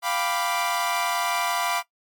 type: chord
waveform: sawtooth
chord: G dominant seventh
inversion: third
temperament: equal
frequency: 698.5 / 784 / 987.8 / 1174.7 Hz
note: F5 / G5 / B5 / D6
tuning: 0 / 0 / 0 / 0 cents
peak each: -24 / -29 / -24 / -25 dBFS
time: 0.02-1.83 s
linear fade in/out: 50 ms
effects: noise-tail reverb RT60 0.1 s tail -17 dB re dry + MP3 96 kbps